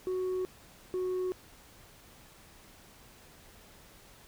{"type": "tone pair in turn", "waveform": "sine", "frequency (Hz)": [370, 368], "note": ["F#4", "F#4"], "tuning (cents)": [0, -9], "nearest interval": "unison", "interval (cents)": 9, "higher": "first", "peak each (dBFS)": -27, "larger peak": "neither", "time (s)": [[0.07, 0.45], [0.94, 1.32]], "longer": "neither", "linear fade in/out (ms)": 0, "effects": ["tanh soft clip ceiling -29 dBFS", "pink hiss -56 dBFS RMS until 4.27 s"]}